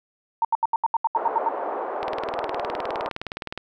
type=tone bursts; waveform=sine; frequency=914 Hz; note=A#5; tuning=34 cents flat; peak=-17 dBFS; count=11; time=0.42-1.488 s; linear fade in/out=2 ms; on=28 ms; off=76 ms
type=band-pass noise; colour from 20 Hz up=white; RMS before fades=-29 dBFS; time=1.16-3.09 s; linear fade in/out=2 ms; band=390 to 960 Hz; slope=24 dB/octave
type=click train; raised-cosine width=0.3 ms; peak=-14 dBFS; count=31; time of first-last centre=2.03-3.576 s; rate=19.4 Hz
effects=none